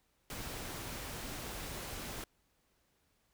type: noise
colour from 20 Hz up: pink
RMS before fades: -43 dBFS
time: 0.3-2.24 s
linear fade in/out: 2 ms
effects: pink hiss -75 dBFS RMS until 3.33 s